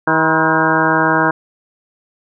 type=harmonic tone with a mistuned harmonic; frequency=160 Hz; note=D#3; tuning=49 cents sharp; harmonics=1 / 2 / 3 / 4 / 5 / 6 / 7 / 8 / 9 / 10; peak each=-23 / -18 / -22 / -21 / -22 / -18 / -21 / -23 / -19 / -19 dBFS; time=0.07-1.31 s; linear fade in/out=5 ms; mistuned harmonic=7; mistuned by=-84 cents; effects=none